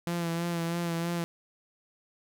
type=tone with vibrato; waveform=sawtooth; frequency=169.6 Hz; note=E3; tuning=50 cents sharp; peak=-25 dBFS; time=0.07-1.24 s; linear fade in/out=0 ms; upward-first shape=sine; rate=3.1 Hz; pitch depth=31 cents each way; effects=none